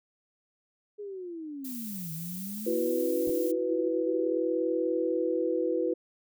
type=linear two-way sweep; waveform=sine; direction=down then up; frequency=420.6 to 157.1 to 419.4 Hz; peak=-36 dBFS; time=0.98-4.41 s; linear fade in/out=20 ms; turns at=2.12 s
type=noise; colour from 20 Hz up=violet; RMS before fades=-41 dBFS; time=1.64-3.52 s; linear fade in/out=10 ms
type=chord; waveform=sine; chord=E suspended second; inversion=none; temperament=equal; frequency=329.6 / 370 / 493.9 Hz; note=E4 / F#4 / B4; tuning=0 / 0 / 0 cents; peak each=-30 / -31 / -29 dBFS; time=2.66-5.94 s; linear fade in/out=10 ms
type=clicks; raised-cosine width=2 ms; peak=-29 / -28 dBFS; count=2; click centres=3.275 / 3.294 s
effects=none